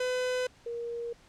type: tone pair in turn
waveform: 45% pulse / sine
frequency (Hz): 504 / 470.4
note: B4 / A#4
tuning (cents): +35 / +16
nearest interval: minor second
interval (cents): 119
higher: first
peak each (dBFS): -28 / -33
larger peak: first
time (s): 0-0.47 / 0.66-1.13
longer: neither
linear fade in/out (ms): 5
effects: pink hiss -59 dBFS RMS until 1.28 s + low-pass 7000 Hz 12 dB/octave